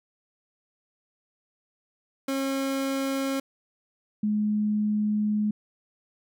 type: tone pair in turn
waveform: 30% pulse / sine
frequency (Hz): 270.9 / 210.8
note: C#4 / G#3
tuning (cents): -40 / +26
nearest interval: major third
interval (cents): 434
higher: first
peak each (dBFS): -23 / -22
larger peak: second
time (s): 2.28-3.4 / 4.23-5.51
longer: second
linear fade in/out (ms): 5
effects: none